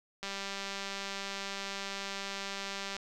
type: click train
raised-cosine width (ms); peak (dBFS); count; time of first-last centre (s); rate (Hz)
0.2; -21; 540; 0.23-2.966; 197
effects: none